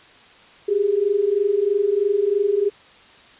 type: tone pair together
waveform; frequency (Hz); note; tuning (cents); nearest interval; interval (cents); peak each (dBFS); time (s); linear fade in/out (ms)
sine; 389.3 / 412.4; G4 / G#4; -12 / -12; minor second; 100; -21 / -18; 0.68-2.7; 10
effects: white hiss -48 dBFS RMS until 3.39 s + resampled to 8000 Hz